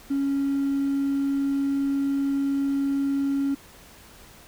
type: tone with hard clipping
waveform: triangle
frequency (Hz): 277.2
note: C#4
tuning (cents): 0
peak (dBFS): -22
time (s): 0.1-3.55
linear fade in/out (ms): 10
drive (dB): 4
effects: pink hiss -49 dBFS RMS until 4.47 s